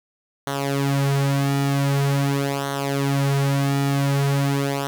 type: tone with flanger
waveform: sawtooth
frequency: 139.3 Hz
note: C#3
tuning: 9 cents sharp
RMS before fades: -21 dBFS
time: 0.47-4.87 s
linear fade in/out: 0 ms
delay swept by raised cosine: 0.4 to 5.3 ms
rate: 0.45 Hz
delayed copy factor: -0.75
effects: none